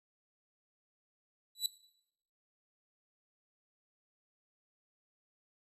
sawtooth tone with exponential growth, 3950 Hz, B7, in tune, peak -23 dBFS, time 1.55-1.66 s, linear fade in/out 2 ms, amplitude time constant 23 ms, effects noise-tail reverb RT60 0.7 s tail -17 dB re dry + resampled to 32000 Hz

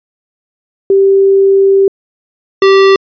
sine / square tone pair in turn, 390.8 / 389 Hz, G4 / G4, -5 / -13 cents, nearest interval unison, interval 8 cents, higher first, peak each -4 dBFS, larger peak neither, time 0.9-1.88 / 2.62-2.96 s, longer first, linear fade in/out 2 ms, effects resampled to 11025 Hz

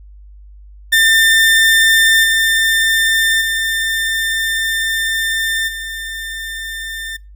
30% pulse tone with level steps, 1796 Hz, A6, 35 cents sharp, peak -6 / -9 / -13 / -21 dBFS, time 0.92-7.17 s, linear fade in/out 10 ms, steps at 2.23 / 3.4 / 5.67 s, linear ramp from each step 20 ms, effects noise-tail reverb RT60 0.3 s tail -26 dB re dry + added 50 Hz sine -36 dBFS peak until 7.35 s

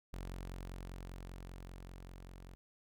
sawtooth tone with level ramp, 45.1 Hz, F#1, 44 cents flat, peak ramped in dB -38 to -47 dBFS, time 0.13-2.55 s, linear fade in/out 0 ms, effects none

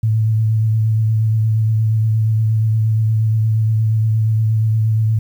sine tone with vibrato, 110 Hz, A2, in tune, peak -12 dBFS, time 0.03-5.19 s, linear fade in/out 5 ms, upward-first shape triangle, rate 8.5 Hz, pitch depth 28 cents each way, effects 8-bit

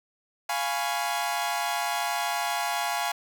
sawtooth chord, C# dominant seventh, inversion first, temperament equal, 698.5 / 830.6 / 987.8 / 1108.7 Hz, E#5 / G#5 / B5 / C#6, 0 / 0 / 0 / 0 cents, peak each -27 / -26 / -31 / -32 dBFS, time 0.49-3.12 s, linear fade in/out 5 ms, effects none

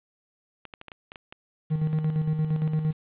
clicks, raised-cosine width 0.2 ms, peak -22 dBFS, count 8, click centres 0.653 / 0.738 / 0.814 / 0.883 / 0.918 / 1.119 / 1.158 / 1.325 s
triangle tone with tremolo, 155.8 Hz, D#3, 3 cents sharp, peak -19 dBFS, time 1.7-2.93 s, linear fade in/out 20 ms, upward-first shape square, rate 8.7 Hz, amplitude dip 50%
effects resampled to 8000 Hz + 9-bit

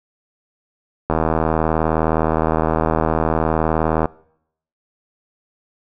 click train, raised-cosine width 1 ms, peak -3 dBFS, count 236, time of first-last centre 1.1-4.056 s, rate 79.5 Hz, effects noise-tail reverb RT60 0.7 s tail -22 dB re dry

